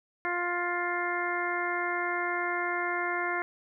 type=harmonic tone; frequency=351.3 Hz; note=F4; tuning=10 cents sharp; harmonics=1 / 2 / 3 / 4 / 5 / 6; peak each=-35 / -35 / -35 / -35 / -35 / -35 dBFS; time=0.25-3.42 s; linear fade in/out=0 ms; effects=none